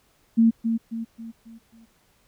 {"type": "tone with echo", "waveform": "sine", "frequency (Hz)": 227.5, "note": "A#3", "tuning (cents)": -42, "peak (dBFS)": -13, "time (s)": [0.37, 0.51], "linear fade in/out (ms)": 20, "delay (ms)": 270, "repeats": 5, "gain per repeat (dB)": -7, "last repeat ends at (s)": 1.86, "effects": ["pink hiss -63 dBFS RMS until 2.27 s"]}